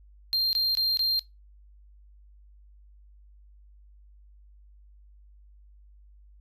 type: tone bursts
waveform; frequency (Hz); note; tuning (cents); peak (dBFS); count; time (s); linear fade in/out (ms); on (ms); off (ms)
triangle; 4186; C8; 0; -21; 4; 0.33-1.193; 0; 200; 21
effects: noise-tail reverb RT60 0.2 s tail -20 dB re dry + added 50 Hz sine -51 dBFS peak until 6.4 s